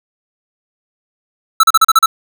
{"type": "tone bursts", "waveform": "square", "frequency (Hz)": 1316, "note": "E6", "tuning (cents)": -3, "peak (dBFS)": -5, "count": 7, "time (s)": [1.6, 2.06], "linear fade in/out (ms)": 5, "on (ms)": 34, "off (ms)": 37, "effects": []}